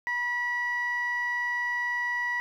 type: tone pair together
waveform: sine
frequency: 970 / 1942 Hz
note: B5 / B6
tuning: -31 / -30 cents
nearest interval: octave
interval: 1201 cents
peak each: -32 / -26 dBFS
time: 0.07-2.4 s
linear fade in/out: 0 ms
effects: tanh soft clip ceiling -22 dBFS + 10-bit